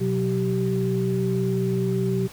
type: tone cluster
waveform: sine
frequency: 125.6 / 184.2 / 387.3 Hz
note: B2 / F#3 / G4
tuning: +30 / -7 / -21 cents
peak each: -25 dBFS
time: 0-2.28 s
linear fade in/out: 20 ms
effects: pink hiss -44 dBFS RMS until 2.32 s

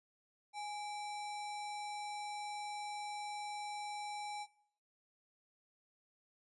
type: tone with sample-and-hold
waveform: sine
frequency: 830.6 Hz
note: G#5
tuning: in tune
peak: -40 dBFS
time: 0.53-4.47 s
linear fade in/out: 50 ms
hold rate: 3150 Hz
effects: noise-tail reverb RT60 0.6 s tail -19 dB re dry + resampled to 24000 Hz

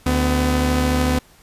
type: tone pair together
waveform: sawtooth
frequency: 73.9 / 252.1 Hz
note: D2 / B3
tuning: +11 / +36 cents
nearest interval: octave + major sixth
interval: 2125 cents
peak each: -15 dBFS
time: 0.06-1.19 s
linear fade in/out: 5 ms
effects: pink hiss -51 dBFS RMS until 1.42 s + resampled to 32000 Hz

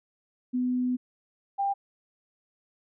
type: tone pair in turn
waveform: sine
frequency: 250.3 / 794.7 Hz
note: B3 / G5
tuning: +23 / +23 cents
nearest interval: octave + minor sixth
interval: 2000 cents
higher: second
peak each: -24 dBFS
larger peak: neither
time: 0.53-0.97 / 1.58-1.74 s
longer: first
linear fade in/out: 20 ms
effects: none

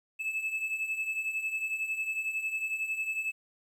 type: beating tone pair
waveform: triangle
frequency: 2603 / 2614 Hz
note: E7 / E7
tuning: -22 / -15 cents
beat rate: 11 Hz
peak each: -36 / -30 dBFS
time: 0.19-3.32 s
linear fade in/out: 20 ms
effects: 11-bit

